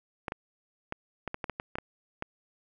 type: clicks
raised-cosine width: 0.5 ms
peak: -18 dBFS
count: 11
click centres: 0.282 / 0.321 / 0.924 / 1.277 / 1.344 / 1.442 / 1.497 / 1.599 / 1.755 / 1.785 / 2.224 s
effects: none